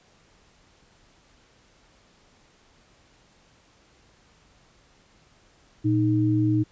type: tone pair together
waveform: sine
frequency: 116.54 / 310.8 Hz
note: A#2 / D#4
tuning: 0 / -2 cents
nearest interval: octave + perfect fourth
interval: 1698 cents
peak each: -22 / -21 dBFS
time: 5.84-6.64 s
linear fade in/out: 20 ms
effects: pink hiss -59 dBFS RMS until 6.71 s + resampled to 16000 Hz